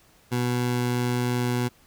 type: tone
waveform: 20% pulse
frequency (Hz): 122.8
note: B2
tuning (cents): -9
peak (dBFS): -18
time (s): 0.31-1.69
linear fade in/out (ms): 20
effects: pink hiss -58 dBFS RMS until 1.86 s